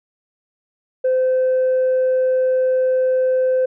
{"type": "tone", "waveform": "sine", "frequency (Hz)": 515, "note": "C5", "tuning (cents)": -28, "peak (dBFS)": -12, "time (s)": [1.04, 3.66], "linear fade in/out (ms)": 10, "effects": ["tanh soft clip ceiling -12 dBFS"]}